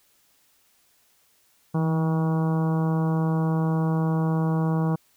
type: harmonic tone with a mistuned harmonic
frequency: 159.8 Hz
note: D#3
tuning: 47 cents sharp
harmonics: 1 / 2 / 3 / 4 / 5 / 6 / 7 / 8 / 9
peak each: -21 / -31 / -33 / -38 / -36 / -38 / -38 / -48 / -45 dBFS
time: 1.74-4.96 s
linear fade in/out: 10 ms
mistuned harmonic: 1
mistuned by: +29 cents
effects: white hiss -63 dBFS RMS until 5.16 s